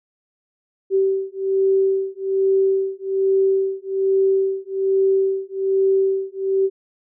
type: beating tone pair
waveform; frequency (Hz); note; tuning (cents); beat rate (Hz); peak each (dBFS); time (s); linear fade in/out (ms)
sine; 385.7 / 386.9; G4 / G4; -28 / -23; 1.2; -19; 0.9-6.7; 50
effects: none